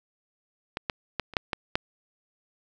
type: clicks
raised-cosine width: 0.3 ms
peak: -14 / -11 / -11 / -26 / -6 / -11 / -7 dBFS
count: 7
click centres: 0.771 / 0.898 / 1.197 / 1.337 / 1.368 / 1.532 / 1.755 s
effects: none